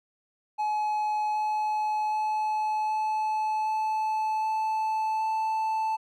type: tone with pitch steps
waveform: triangle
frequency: 849 / 853.9 / 858.9 / 863.8 / 868.8 / 873.9 / 878.9 Hz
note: G#5 / G#5 / A5 / A5 / A5 / A5 / A5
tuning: +38 / +48 / -42 / -32 / -22 / -12 / -2 cents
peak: -23 dBFS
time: 0.58-5.97 s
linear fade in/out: 20 ms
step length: 770 ms
effects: none